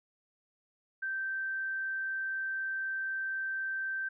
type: tone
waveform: sine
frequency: 1559 Hz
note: G6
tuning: 10 cents flat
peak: -32 dBFS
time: 1.02-4.09 s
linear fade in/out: 10 ms
effects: none